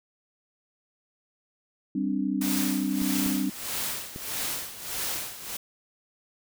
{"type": "chord", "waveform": "sine", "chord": "G suspended fourth", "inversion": "none", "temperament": "equal", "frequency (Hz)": [196, 261.6, 293.7], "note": ["G3", "C4", "D4"], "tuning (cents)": [0, 0, 0], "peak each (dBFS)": -29, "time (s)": [1.95, 3.5], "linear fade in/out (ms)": 5}
{"type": "noise with tremolo", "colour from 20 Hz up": "white", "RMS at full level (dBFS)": -30, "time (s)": [2.41, 5.57], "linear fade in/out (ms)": 5, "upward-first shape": "sine", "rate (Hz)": 1.6, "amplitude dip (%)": 75}
{"type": "clicks", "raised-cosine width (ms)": 3, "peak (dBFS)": -25, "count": 3, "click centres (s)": [3.018, 3.263, 4.161]}
{"effects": []}